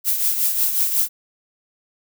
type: noise with tremolo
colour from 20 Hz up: violet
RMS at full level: -17 dBFS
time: 0.04-1.09 s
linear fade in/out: 50 ms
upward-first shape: triangle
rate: 5.5 Hz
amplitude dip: 60%
effects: none